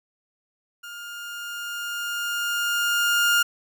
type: tone with level ramp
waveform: 30% pulse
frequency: 1412 Hz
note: F6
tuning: 19 cents sharp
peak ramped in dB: -34 to -14 dBFS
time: 0.83-3.43 s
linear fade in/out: 10 ms
effects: none